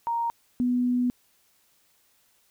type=tone pair in turn; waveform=sine; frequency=932.3 / 246.9 Hz; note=A#5 / B3; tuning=0 / 0 cents; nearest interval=octave + major seventh; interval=2300 cents; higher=first; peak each=-24 / -21 dBFS; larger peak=second; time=0.07-0.3 / 0.6-1.1 s; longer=second; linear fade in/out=0 ms; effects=white hiss -65 dBFS RMS until 2.5 s